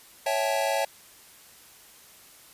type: chord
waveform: square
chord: A dominant seventh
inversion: first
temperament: equal with one note detuned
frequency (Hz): 554.4 / 659.3 / 784 / 866.4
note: C#5 / E5 / G5 / A5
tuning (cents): 0 / 0 / 0 / -27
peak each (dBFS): -29 / -30 / -32 / -31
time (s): 0.26-0.85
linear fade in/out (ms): 5
effects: white hiss -52 dBFS RMS until 2.53 s + resampled to 32000 Hz